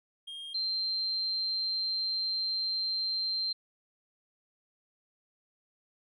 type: tone pair in turn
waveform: triangle / sine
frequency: 3227 / 4146 Hz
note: G7 / C8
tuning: +50 / -17 cents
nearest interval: major third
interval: 433 cents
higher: second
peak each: -38 / -29 dBFS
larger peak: second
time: 0.27-0.54 / 0.54-3.53 s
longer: second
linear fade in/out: 10 ms
effects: none